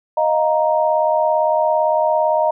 sine chord, Eb suspended second, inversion none, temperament just, 622.3 / 700 / 933.4 Hz, Eb5 / F5 / Bb5, 0 / +4 / +2 cents, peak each -16 / -21 / -18 dBFS, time 0.17-2.51 s, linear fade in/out 5 ms, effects none

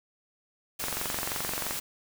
white noise, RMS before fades -34 dBFS, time 0.79-1.8 s, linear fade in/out 10 ms
click train, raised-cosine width 0.5 ms, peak -17 dBFS, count 21, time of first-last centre 0.84-1.71 s, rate 23 Hz
effects none

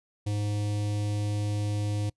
square tone with notch filter, 103.83 Hz, G#2, in tune, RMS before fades -29 dBFS, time 0.26-2.1 s, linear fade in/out 10 ms, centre 1400 Hz, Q 0.63, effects noise-tail reverb RT60 0.1 s tail -24 dB re dry + resampled to 24000 Hz

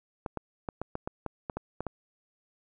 clicks, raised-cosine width 1 ms, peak -19 dBFS, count 11, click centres 0.262 / 0.373 / 0.688 / 0.816 / 0.954 / 1.075 / 1.263 / 1.498 / 1.57 / 1.806 / 1.867 s, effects none

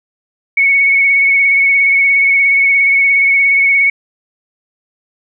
sine tone with vibrato, 2217 Hz, C#7, in tune, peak -7 dBFS, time 0.57-3.9 s, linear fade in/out 5 ms, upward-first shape sine, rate 17 Hz, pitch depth 23 cents each way, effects none

